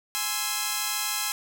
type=chord; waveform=5% pulse; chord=Ab augmented; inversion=none; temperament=equal; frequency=830.6 / 1046.5 / 1318.5 Hz; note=Ab5 / C6 / E6; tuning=0 / 0 / 0 cents; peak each=-19 dBFS; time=0.15-1.32 s; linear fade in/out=0 ms; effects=none